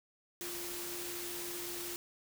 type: tone in noise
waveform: sine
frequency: 349.2 Hz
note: F4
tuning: in tune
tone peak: -45 dBFS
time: 0.41-1.96 s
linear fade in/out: 0 ms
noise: white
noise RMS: -42 dBFS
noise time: 0.41-1.96 s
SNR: -6 dB
effects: none